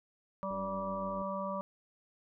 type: harmonic tone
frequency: 193.9 Hz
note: G3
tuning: 19 cents flat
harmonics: 1 / 3 / 5 / 6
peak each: -40 / -38 / -41 / -40 dBFS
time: 0.43-1.61 s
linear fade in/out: 0 ms
type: click train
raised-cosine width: 2 ms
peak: -37 dBFS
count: 67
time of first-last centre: 0.51-1.216 s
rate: 93.5 Hz
effects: none